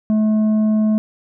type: tone with tanh clipping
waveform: sine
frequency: 215.6 Hz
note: A3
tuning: 35 cents flat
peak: -14 dBFS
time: 0.1-0.98 s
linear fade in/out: 0 ms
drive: 6 dB
effects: none